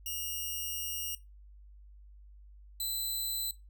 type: tone pair in turn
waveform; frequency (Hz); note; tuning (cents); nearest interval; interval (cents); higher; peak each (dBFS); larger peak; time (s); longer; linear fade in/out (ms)
5% pulse; 2850 / 4020; F7 / B7; +34 / +30; tritone; 596; second; -26; neither; 0.06-1.15 / 2.8-3.51; first; 2
effects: noise-tail reverb RT60 0.2 s tail -17 dB re dry + added 50 Hz sine -51 dBFS peak until 3.69 s